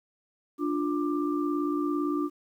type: tone cluster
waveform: sine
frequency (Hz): 293.7 / 351.4 / 1184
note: D4 / F4 / D6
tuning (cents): 0 / +11 / +14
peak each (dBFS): -27 / -31 / -35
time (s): 0.58-2.3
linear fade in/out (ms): 50
effects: 10-bit